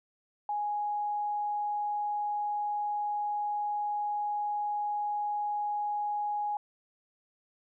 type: tone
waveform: sine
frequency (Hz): 830.6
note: G#5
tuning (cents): 0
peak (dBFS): -29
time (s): 0.49-6.57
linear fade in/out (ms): 2
effects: none